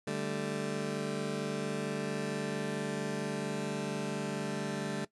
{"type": "chord", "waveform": "20% pulse", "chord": "D suspended fourth", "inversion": "none", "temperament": "just", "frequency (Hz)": [146.83, 195.78, 220.2], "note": ["D3", "G3", "A3"], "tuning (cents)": [0, -2, 2], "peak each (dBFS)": -33, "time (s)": [0.07, 5.05], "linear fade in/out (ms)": 5, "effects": ["noise-tail reverb RT60 0.1 s tail -18 dB re dry", "resampled to 24000 Hz"]}